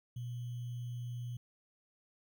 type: tone with sample-and-hold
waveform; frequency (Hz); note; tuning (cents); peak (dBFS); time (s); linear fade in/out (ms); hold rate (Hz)
sine; 121.2; B2; -32; -38; 0.16-1.37; 5; 3150
effects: none